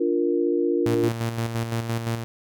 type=chord; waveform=sine; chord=Bb major; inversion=first; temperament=equal; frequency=293.7 / 349.2 / 466.2 Hz; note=D4 / F4 / Bb4; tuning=0 / 0 / 0 cents; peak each=-25 / -22 / -25 dBFS; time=0-1.09 s; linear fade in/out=10 ms
type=tone with tremolo; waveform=sawtooth; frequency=115.3 Hz; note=A#2; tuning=19 cents flat; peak=-19 dBFS; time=0.86-2.24 s; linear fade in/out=0 ms; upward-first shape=square; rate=5.8 Hz; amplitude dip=50%
effects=none